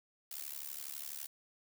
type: noise with amplitude modulation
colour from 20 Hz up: blue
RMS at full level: -40 dBFS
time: 0.31-1.27 s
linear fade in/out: 5 ms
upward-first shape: sine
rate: 72 Hz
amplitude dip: 100%
effects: none